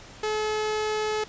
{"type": "tone", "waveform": "sawtooth", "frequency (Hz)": 429, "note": "A4", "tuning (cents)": -44, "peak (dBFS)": -21, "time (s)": [0.23, 1.24], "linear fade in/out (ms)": 5, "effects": ["pink hiss -46 dBFS RMS until 1.28 s", "resampled to 16000 Hz"]}